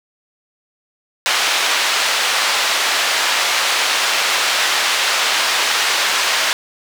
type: band-pass noise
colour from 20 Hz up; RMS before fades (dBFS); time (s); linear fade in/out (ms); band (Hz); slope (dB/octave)
white; -17; 1.26-6.53; 0; 680 to 4100; 12
effects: none